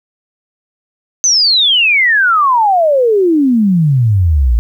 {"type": "exponential sweep", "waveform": "sine", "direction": "down", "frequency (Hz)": [6272, 53.9], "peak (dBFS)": -7, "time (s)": [1.24, 4.59], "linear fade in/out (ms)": 0, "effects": ["8-bit"]}